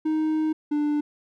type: tone pair in turn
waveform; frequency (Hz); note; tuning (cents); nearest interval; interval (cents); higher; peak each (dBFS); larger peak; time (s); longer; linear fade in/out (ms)
triangle; 312.1 / 296; D#4 / D4; +5 / +14; minor second; 91; first; -19; neither; 0.05-0.53 / 0.71-1.01; first; 10
effects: none